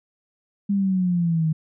sine exponential sweep, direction down, 203.1 to 155.56 Hz, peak -18 dBFS, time 0.69-1.53 s, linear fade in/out 10 ms, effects none

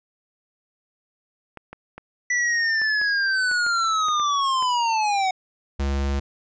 clicks, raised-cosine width 0.5 ms, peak -22 dBFS, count 10, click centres 1.573 / 1.73 / 1.98 / 2.817 / 3.015 / 3.514 / 3.665 / 4.085 / 4.198 / 4.625 s
square linear sweep, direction down, 1975.5 to 740 Hz, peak -20 dBFS, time 2.3-5.31 s, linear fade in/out 5 ms
square tone, 69.3 Hz, C#2, in tune, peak -22 dBFS, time 5.79-6.2 s, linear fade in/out 10 ms
effects resampled to 16000 Hz

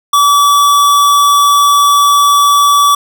square tone, 1149 Hz, D6, 38 cents flat, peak -6 dBFS, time 0.13-2.95 s, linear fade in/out 5 ms, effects none

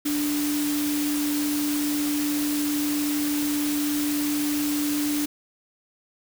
sine tone in noise, 293.7 Hz, D4, in tune, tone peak -23 dBFS, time 0.05-5.26 s, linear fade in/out 10 ms, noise white, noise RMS -31 dBFS, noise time 0.05-5.26 s, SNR +5 dB, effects none

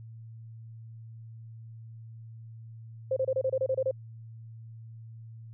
sine tone bursts, 525 Hz, C5, 6 cents sharp, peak -24 dBFS, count 10, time 3.11-3.912 s, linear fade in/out 5 ms, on 55 ms, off 28 ms, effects added 113 Hz sine -43 dBFS peak until 5.53 s

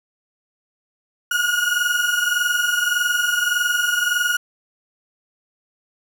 35% pulse tone pair together, 1433.3 / 1455 Hz, F6 / F#6, +45 / -29 cents, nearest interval unison, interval 26 cents, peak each -19 dBFS, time 1.31-4.37 s, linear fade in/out 5 ms, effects none

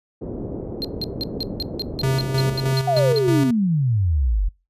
white low-pass noise, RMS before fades -30 dBFS, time 0.21-2.74 s, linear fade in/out 10 ms, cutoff 460 Hz, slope 24 dB/octave
triangle tone bursts, 4186 Hz, C8, in tune, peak -22 dBFS, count 13, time 0.82-3.185 s, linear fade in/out 0 ms, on 25 ms, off 170 ms
square tone with tremolo, 133.2 Hz, C3, 31 cents sharp, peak -18 dBFS, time 2.03-3.51 s, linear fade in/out 5 ms, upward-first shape square, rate 3.2 Hz, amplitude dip 50%
sine exponential sweep, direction down, 740 to 42.3 Hz, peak -16 dBFS, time 2.87-4.49 s, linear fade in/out 10 ms
effects noise-tail reverb RT60 0.3 s tail -26 dB re dry + resampled to 32000 Hz

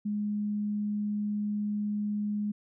sine tone, 208.1 Hz, G#3, 4 cents sharp, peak -28 dBFS, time 0.05-2.52 s, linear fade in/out 10 ms, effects none

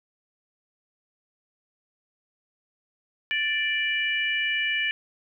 harmonic tone, 587.3 Hz, D5, in tune, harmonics 3 / 4 / 5, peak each -27 / -27 / -29 dBFS, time 3.31-4.91 s, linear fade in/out 0 ms, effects none

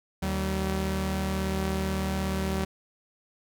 sawtooth tone pair together, 76.4 / 191.52 Hz, D#2 / G3, -31 / -40 cents, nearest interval octave + major third, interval 1591 cents, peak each -26 / -25 dBFS, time 0.22-2.65 s, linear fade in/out 10 ms, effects none

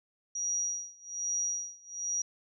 sine tone with tremolo, 5760 Hz, F#8, 47 cents flat, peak -28 dBFS, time 0.35-2.22 s, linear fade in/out 5 ms, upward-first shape sine, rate 1.2 Hz, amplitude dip 95%, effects none

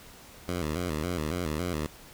10% pulse tone with vibrato, 82.41 Hz, E2, in tune, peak -21 dBFS, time 0.48-1.87 s, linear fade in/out 5 ms, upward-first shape square, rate 3.6 Hz, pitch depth 130 cents each way, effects pink hiss -50 dBFS RMS until 2.13 s

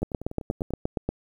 two click trains, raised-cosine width 2 ms, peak -12 / -23 dBFS, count 10 / 8, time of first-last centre 0.03-1.09 / 0.02-0.706 s, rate 8.49 / 10.2 Hz, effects 9-bit

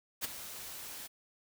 white noise with ADSR envelope, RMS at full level -33 dBFS, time 0.21-1.08 s, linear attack 33 ms, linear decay 17 ms, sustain -12 dB, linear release 22 ms, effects none

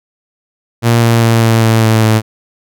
sawtooth tone with pitch steps, 117.1 / 115.89 / 114.69 / 113.5 / 112.33 / 111.17 / 110.02 Hz, A#2 / A#2 / A#2 / A#2 / A2 / A2 / A2, +8 / -10 / -28 / -46 / +36 / +18 / 0 cents, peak -3 dBFS, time 0.82-2.22 s, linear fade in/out 50 ms, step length 200 ms, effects none

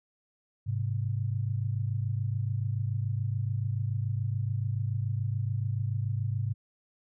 sine tone pair together, 103.83 / 130.82 Hz, G#2 / C3, 0 / 0 cents, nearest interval major third, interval 400 cents, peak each -29 / -32 dBFS, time 0.66-6.54 s, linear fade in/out 20 ms, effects none

